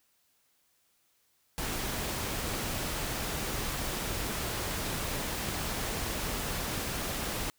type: noise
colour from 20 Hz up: pink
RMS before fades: -34 dBFS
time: 1.58-7.5 s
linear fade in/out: 0 ms
effects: white hiss -71 dBFS RMS until 7.58 s